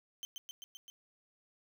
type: tone with echo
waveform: 30% pulse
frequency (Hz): 3100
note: G7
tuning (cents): -20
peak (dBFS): -37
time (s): 0.23-0.25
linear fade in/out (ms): 0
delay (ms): 130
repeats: 5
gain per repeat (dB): -2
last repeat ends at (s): 0.9
effects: none